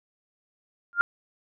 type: tone with exponential growth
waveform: sine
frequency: 1400 Hz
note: F6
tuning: 4 cents sharp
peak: -12 dBFS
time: 0.93-1.01 s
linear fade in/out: 0 ms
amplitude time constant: 17 ms
effects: none